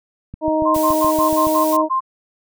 click train, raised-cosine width 5 ms, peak -19 dBFS, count 9, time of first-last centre 0.34-1.47 s, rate 7.08 Hz
harmonic tone, 312.5 Hz, D#4, 8 cents sharp, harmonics 1 / 2 / 3, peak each -19 / -18 / -22 dBFS, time 0.41-1.89 s, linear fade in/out 50 ms
sine tone bursts, 1051 Hz, C6, 7 cents sharp, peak -15 dBFS, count 8, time 0.65-2.006 s, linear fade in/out 20 ms, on 110 ms, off 68 ms
blue noise, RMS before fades -28 dBFS, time 0.74-1.77 s, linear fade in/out 10 ms
effects none

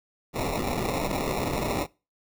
white noise with sample-and-hold, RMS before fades -28 dBFS, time 0.33-1.87 s, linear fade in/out 50 ms, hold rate 1575 Hz, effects noise-tail reverb RT60 0.3 s tail -23 dB re dry

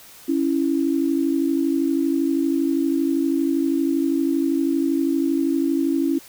sine tone pair together, 277 / 329.6 Hz, C#4 / E4, -1 / 0 cents, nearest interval minor third, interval 301 cents, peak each -20 / -21 dBFS, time 0.28-6.19 s, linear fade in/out 10 ms, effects white hiss -45 dBFS RMS until 6.28 s

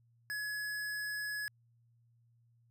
square tone, 1691 Hz, G#6, 31 cents sharp, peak -37 dBFS, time 0.3-1.48 s, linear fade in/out 0 ms, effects added 117 Hz sine -66 dBFS peak until 2.7 s

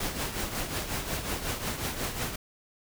pink noise with tremolo, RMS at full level -30 dBFS, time 0-2.36 s, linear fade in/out 5 ms, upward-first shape triangle, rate 5.5 Hz, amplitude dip 65%, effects none

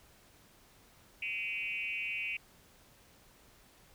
sine tone with frequency modulation, 2500 Hz, D#7, 8 cents sharp, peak -34 dBFS, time 1.22-2.37 s, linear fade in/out 5 ms, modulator 211 Hz, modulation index 1.3, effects pink hiss -62 dBFS RMS until 3.94 s

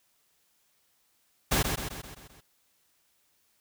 pink noise with echo, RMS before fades -25 dBFS, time 1.51-1.63 s, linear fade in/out 10 ms, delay 130 ms, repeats 6, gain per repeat -5 dB, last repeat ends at 2.41 s, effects white hiss -70 dBFS RMS until 3.6 s

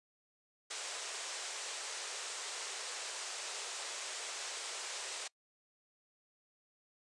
white band-pass noise, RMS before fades -43 dBFS, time 0.7-5.28 s, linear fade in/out 10 ms, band 380 to 8600 Hz, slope 48 dB/octave, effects noise-tail reverb RT60 0.1 s tail -24 dB re dry + resampled to 24000 Hz

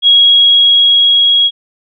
sine tone with level ramp, 3308 Hz, G#7, 8 cents flat, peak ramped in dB -3 to -6 dBFS, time 0.02-1.51 s, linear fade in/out 50 ms, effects none

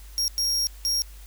40% pulse tone bursts at uneven times, 5588 Hz, F8, in tune, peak -21 dBFS, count 3, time 0.18-0.28 / 0.38-0.67 / 0.85-1.02 s, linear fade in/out 0 ms, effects added 50 Hz sine -41 dBFS peak until 1.26 s + white hiss -52 dBFS RMS until 1.26 s

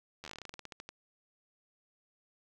slowing click train, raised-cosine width 0.2 ms, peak -27 dBFS, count 18, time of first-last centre 0.24-0.89 s, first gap 11 ms, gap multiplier 1.14, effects none

